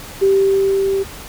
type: tone with level ramp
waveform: sine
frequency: 390 Hz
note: G4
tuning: 9 cents flat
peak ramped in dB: -9 to -15 dBFS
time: 0.21-1.04 s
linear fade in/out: 20 ms
effects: pink hiss -34 dBFS RMS until 1.28 s